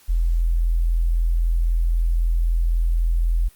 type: tone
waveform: sine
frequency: 41.91 Hz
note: E1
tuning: 29 cents sharp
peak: -16 dBFS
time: 0.08-3.49 s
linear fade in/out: 20 ms
effects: white hiss -53 dBFS RMS until 3.55 s + Opus 48 kbps